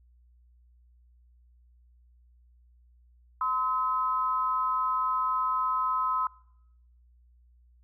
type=tone pair together; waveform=sine; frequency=1026 / 1282.3 Hz; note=C6 / E6; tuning=-34 / -48 cents; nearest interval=major third; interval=386 cents; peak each=-28 dBFS; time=3.41-6.27 s; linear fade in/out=2 ms; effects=noise-tail reverb RT60 0.8 s tail -23 dB re dry + added 60 Hz sine -57 dBFS peak until 7.83 s